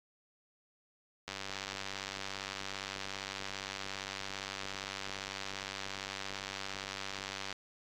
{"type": "click train", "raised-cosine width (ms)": 0.2, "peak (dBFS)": -22, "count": 610, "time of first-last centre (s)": [1.28, 7.526], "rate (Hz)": 97.5, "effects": ["AAC 64 kbps"]}